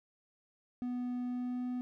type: tone with pitch glide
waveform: triangle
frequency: 246.9 to 248.8 Hz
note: B3 to B3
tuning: 0 to +13 cents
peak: -32 dBFS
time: 0.82-1.81 s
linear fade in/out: 0 ms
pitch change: +13 cents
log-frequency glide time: 1.24-1.66 s
effects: none